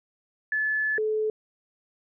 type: tone pair in turn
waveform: sine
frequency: 1728 / 432 Hz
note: A6 / A4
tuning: -32 / -32 cents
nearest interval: 2 octaves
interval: 2400 cents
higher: first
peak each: -23 dBFS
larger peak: neither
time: 0.52-0.98 / 0.98-1.3 s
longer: first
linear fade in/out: 2 ms
effects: none